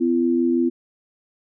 sine tone pair together, 253.5 / 339.6 Hz, B3 / F4, +45 / -48 cents, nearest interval perfect fourth, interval 507 cents, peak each -19 dBFS, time 0-0.7 s, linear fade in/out 20 ms, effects none

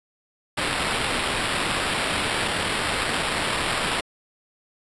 white noise with sample-and-hold, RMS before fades -25 dBFS, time 0.57-4.01 s, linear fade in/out 10 ms, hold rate 6300 Hz, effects resampled to 24000 Hz

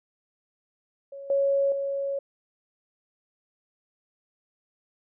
sine tone with level steps, 554.4 Hz, C#5, in tune, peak -37 / -20 / -26 dBFS, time 1.12-2.19 s, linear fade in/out 5 ms, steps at 1.3 / 1.72 s, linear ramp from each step 2 ms, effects none

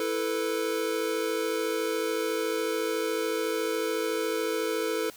square chord, E suspended fourth, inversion none, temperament equal, 329.6 / 440 / 493.9 Hz, E4 / A4 / B4, 0 / 0 / 0 cents, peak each -34 / -30 / -33 dBFS, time 0-5.1 s, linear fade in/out 2 ms, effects white hiss -50 dBFS RMS until 5.16 s

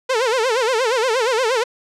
sawtooth tone with vibrato, 480.2 Hz, B4, 49 cents flat, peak -12 dBFS, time 0.09-1.64 s, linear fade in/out 10 ms, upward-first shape sine, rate 8.5 Hz, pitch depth 180 cents each way, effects low-pass 7000 Hz 12 dB/octave

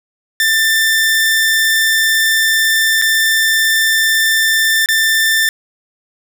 sawtooth tone with dropouts, 1782 Hz, A6, 22 cents sharp, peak -7 dBFS, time 0.4-5.49 s, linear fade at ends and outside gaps 1 ms, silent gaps 3.016-3.021 / 4.86-4.887 s, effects none

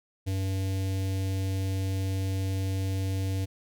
square tone with notch filter, 95.8 Hz, G2, 39 cents flat, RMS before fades -29 dBFS, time 0.26-3.46 s, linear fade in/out 20 ms, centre 1200 Hz, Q 0.6, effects none

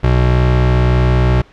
square tone pair together, 61.74 / 123.59 Hz, B1 / B2, 0 / +2 cents, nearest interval octave, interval 1202 cents, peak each -13 dBFS, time 0.03-1.42 s, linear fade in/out 10 ms, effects pink hiss -45 dBFS RMS until 1.52 s + low-pass 3000 Hz 12 dB/octave

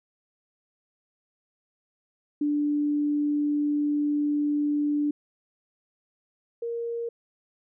sine tone pair in turn, 293.7 / 467.4 Hz, D4 / A#4, 0 / +5 cents, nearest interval minor sixth, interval 805 cents, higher second, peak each -22 / -28 dBFS, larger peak first, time 2.41-5.11 / 6.62-7.09 s, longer first, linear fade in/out 5 ms, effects none

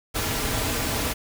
pink noise with comb filter, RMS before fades -26 dBFS, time 0.14-1.14 s, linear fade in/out 20 ms, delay 5.5 ms, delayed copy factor -0.5, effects none

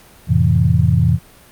sine chord, F major seventh, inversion none, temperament equal, 87.31 / 110 / 130.81 / 164.81 Hz, F2 / A2 / C3 / E3, 0 / 0 / 0 / 0 cents, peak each -16 dBFS, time 0.27-1.19 s, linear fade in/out 50 ms, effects pink hiss -45 dBFS RMS until 1.51 s + Opus 48 kbps

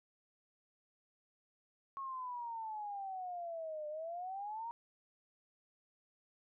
sine exponential two-way sweep, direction down then up, 1100 to 597 to 948 Hz, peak -40 dBFS, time 1.97-4.71 s, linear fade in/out 0 ms, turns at 3.88 s, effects none

